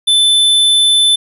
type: tone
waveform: square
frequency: 3520 Hz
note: A7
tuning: in tune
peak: -8 dBFS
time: 0.07-1.16 s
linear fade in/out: 10 ms
effects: resampled to 32000 Hz